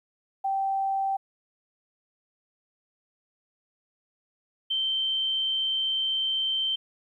sine tone pair in turn, 779 / 3116 Hz, G5 / G7, -11 / -11 cents, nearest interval 2 octaves, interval 2400 cents, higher second, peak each -24 dBFS, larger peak neither, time 0.44-1.17 / 4.7-6.76 s, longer second, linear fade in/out 10 ms, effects 11-bit

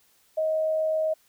sine tone with amplitude modulation, 630 Hz, D#5, 21 cents sharp, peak -21 dBFS, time 0.37-1.14 s, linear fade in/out 10 ms, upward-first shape sine, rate 87.6 Hz, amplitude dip 25%, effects white hiss -63 dBFS RMS until 1.28 s

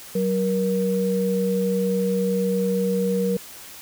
sine tone pair together, 187.9 / 473.5 Hz, F#3 / A#4, +27 / +27 cents, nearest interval octave + major third, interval 1600 cents, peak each -22 dBFS, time 0.15-3.37 s, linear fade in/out 5 ms, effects white hiss -41 dBFS RMS until 3.81 s

